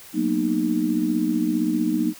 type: chord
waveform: sine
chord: B major seventh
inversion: second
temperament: just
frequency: 185.21 / 231.5 / 246.9 / 308.7 Hz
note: F#3 / A#3 / B3 / D#4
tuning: +2 / -12 / 0 / -14 cents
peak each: -28 / -25 / -27 / -22 dBFS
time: 0.13-2.14 s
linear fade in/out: 50 ms
effects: white hiss -44 dBFS RMS until 2.19 s